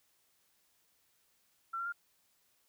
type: tone with pitch steps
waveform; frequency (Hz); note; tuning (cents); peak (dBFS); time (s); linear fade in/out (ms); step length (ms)
sine; 1348 / 1375 / 1403; E6 / F6 / F6; +38 / -27 / +8; -35; 1.73-1.925; 10; 65
effects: white hiss -73 dBFS RMS until 2.68 s